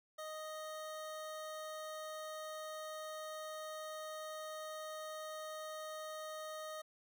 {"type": "tone", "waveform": "25% pulse", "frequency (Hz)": 622.3, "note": "D#5", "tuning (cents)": 0, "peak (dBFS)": -40, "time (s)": [0.18, 6.82], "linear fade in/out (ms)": 10, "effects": []}